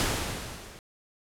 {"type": "noise with level ramp", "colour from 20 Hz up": "pink", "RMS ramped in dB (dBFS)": [-25, -48], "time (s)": [0, 0.79], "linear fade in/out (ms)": 0, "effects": ["low-pass 11000 Hz 12 dB/octave"]}